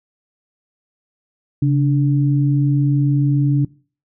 sine tone pair together, 138.59 / 292.1 Hz, C#3 / D4, 0 / -9 cents, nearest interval octave + minor second, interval 1291 cents, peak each -13 / -19 dBFS, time 1.62-3.65 s, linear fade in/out 5 ms, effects noise-tail reverb RT60 0.4 s tail -22 dB re dry

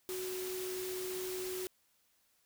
sine tone in noise, 370.1 Hz, F#4, in tune, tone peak -38 dBFS, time 0.09-1.67 s, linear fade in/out 0 ms, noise white, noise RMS -44 dBFS, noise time 0.09-1.67 s, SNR +3 dB, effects white hiss -73 dBFS RMS until 2.45 s

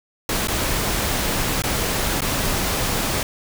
pink noise with dropouts, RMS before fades -22 dBFS, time 0.29-3.23 s, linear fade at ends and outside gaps 2 ms, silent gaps 0.473-0.483 / 1.621-1.637 / 2.207-2.218 s, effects none

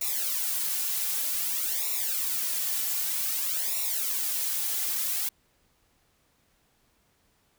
blue noise with flanger, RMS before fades -29 dBFS, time 0.01-5.29 s, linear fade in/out 5 ms, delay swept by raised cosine 0.63 to 3.23 ms, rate 0.53 Hz, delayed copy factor -0.85, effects pink hiss -68 dBFS RMS until 7.58 s

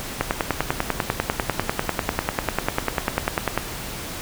click train, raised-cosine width 0.5 ms, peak -4 dBFS, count 35, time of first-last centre 0.21-3.576 s, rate 10.1 Hz, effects pink hiss -32 dBFS RMS until 4.21 s

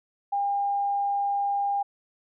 sine tone, 804 Hz, G5, 44 cents sharp, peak -23 dBFS, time 0.32-1.83 s, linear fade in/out 10 ms, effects none

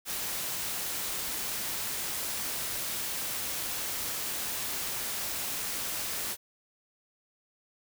white noise, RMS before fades -34 dBFS, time 0.05-6.37 s, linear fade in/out 50 ms, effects none

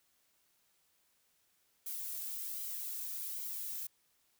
violet noise with flanger, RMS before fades -41 dBFS, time 1.86-3.87 s, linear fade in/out 5 ms, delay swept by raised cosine 1.1 to 2.1 ms, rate 1.3 Hz, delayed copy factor -0.5, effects white hiss -74 dBFS RMS until 4.39 s

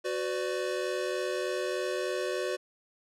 square chord, B minor, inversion second, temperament equal with one note detuned, 370 / 504 / 587.3 Hz, F#4 / B4 / D5, 0 / +35 / 0 cents, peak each -34 / -35 / -36 dBFS, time 0.04-2.57 s, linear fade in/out 20 ms, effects low-pass 9000 Hz 12 dB/octave

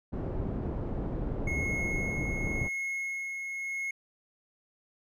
pink low-pass noise, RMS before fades -33 dBFS, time 0.12-2.69 s, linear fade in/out 20 ms, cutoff 490 Hz, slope 12 dB/octave
triangle tone with tremolo, 2169 Hz, C#7, 38 cents flat, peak -29 dBFS, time 1.47-3.91 s, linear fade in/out 5 ms, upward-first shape sine, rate 0.9 Hz, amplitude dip 35%
effects none

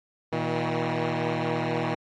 10% pulse tone pair together, 119 / 160.05 Hz, A#2 / D#3, +36 / +49 cents, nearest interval perfect fourth, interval 513 cents, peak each -21 / -19 dBFS, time 0.32-1.95 s, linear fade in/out 10 ms, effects low-pass 3000 Hz 12 dB/octave + AAC 32 kbps

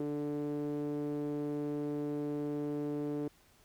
sawtooth tone with band-pass filter, 146.83 Hz, D3, in tune, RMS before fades -36 dBFS, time 0-3.28 s, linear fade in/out 2 ms, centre 360 Hz, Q 7.1, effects pink hiss -65 dBFS RMS until 3.64 s

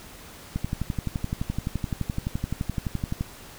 click train, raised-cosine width 5 ms, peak -14 dBFS, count 32, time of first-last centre 0.56-3.21 s, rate 11.7 Hz, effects pink hiss -45 dBFS RMS until 3.58 s

